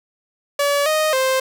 sawtooth tone with pitch steps, 571 / 621 / 524 Hz, D5 / D#5 / C5, -49 / -3 / +2 cents, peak -12 dBFS, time 0.59-1.4 s, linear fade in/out 5 ms, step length 270 ms, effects none

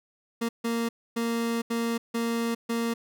30% pulse tone bursts at uneven times, 231.8 Hz, A#3, 10 cents flat, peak -23 dBFS, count 6, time 0.41-0.49 / 0.64-0.89 / 1.16-1.62 / 1.7-1.98 / 2.14-2.55 / 2.69-2.94 s, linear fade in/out 10 ms, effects none

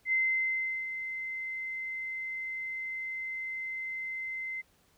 sine tone with ADSR envelope, 2069 Hz, C7, 20 cents flat, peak -24 dBFS, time 0.05-4.62 s, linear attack 74 ms, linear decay 740 ms, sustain -10 dB, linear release 20 ms, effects pink hiss -67 dBFS RMS until 4.97 s

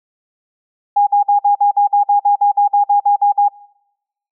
sine tone bursts, 816 Hz, G#5, 31 cents flat, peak -8 dBFS, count 16, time 0.96-3.485 s, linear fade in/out 10 ms, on 110 ms, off 51 ms, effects noise-tail reverb RT60 0.9 s tail -24 dB re dry

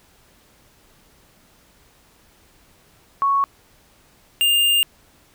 sine / square tone pair in turn, 1108.7 / 2806 Hz, C#6 / F7, 0 / +8 cents, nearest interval octave + major third, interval 1608 cents, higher second, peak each -15 dBFS, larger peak neither, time 3.22-3.44 / 4.41-4.83 s, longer second, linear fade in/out 0 ms, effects pink hiss -55 dBFS RMS until 5.34 s

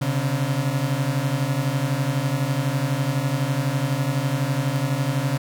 35% pulse beating tone pair, 130.81 / 142.81 Hz, C3 / D3, 0 / -48 cents, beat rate 12 Hz, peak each -22 dBFS, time 0.01-5.38 s, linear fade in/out 10 ms, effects none

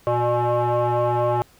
sine tone with frequency modulation, 118.4 Hz, A#2, 27 cents sharp, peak -16 dBFS, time 0.07-1.42 s, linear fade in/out 0 ms, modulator 241 Hz, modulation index 3.8, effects tanh soft clip ceiling -15 dBFS + pink hiss -54 dBFS RMS until 1.59 s

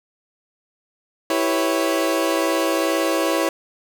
30% pulse chord, C# half-diminished seventh, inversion first, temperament equal, 329.6 / 392 / 493.9 / 554.4 Hz, E4 / G4 / B4 / C#5, 0 / 0 / 0 / 0 cents, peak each -19 / -25 / -24 / -20 dBFS, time 1.3-3.49 s, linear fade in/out 2 ms, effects none

